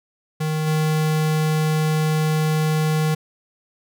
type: tone with level steps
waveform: square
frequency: 155.56 Hz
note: D#3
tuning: in tune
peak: -21 / -18 dBFS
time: 0.4-3.15 s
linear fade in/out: 10 ms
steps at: 0.66 s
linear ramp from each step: 20 ms
effects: none